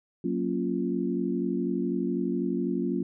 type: chord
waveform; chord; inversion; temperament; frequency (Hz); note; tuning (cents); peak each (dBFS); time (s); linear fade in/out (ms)
sine; Gb major seventh; none; equal; 185 / 233.1 / 277.2 / 349.2; Gb3 / Bb3 / Db4 / F4; 0 / 0 / 0 / 0; -31; 0.24-3.03; 5
effects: none